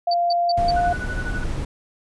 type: tone with pitch glide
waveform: sine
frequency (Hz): 694 to 703.3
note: F5 to F5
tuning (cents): -11 to +12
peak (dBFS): -17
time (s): 0.07-0.93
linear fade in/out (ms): 5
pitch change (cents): +23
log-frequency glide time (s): 0.63-0.81
type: tone bursts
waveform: sine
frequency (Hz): 4581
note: D8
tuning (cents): -44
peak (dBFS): -23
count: 4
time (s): 0.11-0.71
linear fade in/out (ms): 5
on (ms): 30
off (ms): 160
type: noise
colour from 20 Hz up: brown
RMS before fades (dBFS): -26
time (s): 0.57-1.65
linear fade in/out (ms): 5
type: tone with tremolo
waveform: sine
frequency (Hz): 1480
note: F#6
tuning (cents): 0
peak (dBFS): -26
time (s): 0.76-1.44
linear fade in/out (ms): 5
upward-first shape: sine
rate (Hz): 12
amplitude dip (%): 85
effects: resampled to 24000 Hz